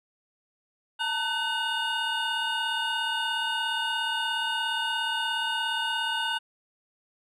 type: tone cluster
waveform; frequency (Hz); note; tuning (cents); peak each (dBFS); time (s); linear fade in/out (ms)
triangle; 884 / 921 / 1506 / 2867 / 3601; A5 / A#5 / F#6 / F7 / A7; +8 / -21 / +30 / +45 / +39; -34 / -32 / -29 / -29 / -36; 0.99-6.39; 20
effects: resampled to 32000 Hz